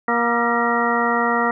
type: harmonic tone with a mistuned harmonic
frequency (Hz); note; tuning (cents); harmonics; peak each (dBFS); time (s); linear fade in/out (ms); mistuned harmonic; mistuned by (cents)
236.5; A#3; +25; 1 / 2 / 3 / 4 / 5 / 6 / 8; -24 / -24 / -24 / -24 / -24 / -24 / -24; 0.08-1.51; 2; 6; -53
effects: none